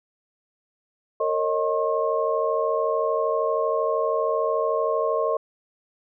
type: tone cluster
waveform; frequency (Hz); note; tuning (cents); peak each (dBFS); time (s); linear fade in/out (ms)
sine; 457.6 / 550 / 623 / 1077; A#4 / C#5 / D#5 / C6; -32 / -14 / +2 / +50; -25 / -28 / -25 / -27; 1.2-5.37; 5
effects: none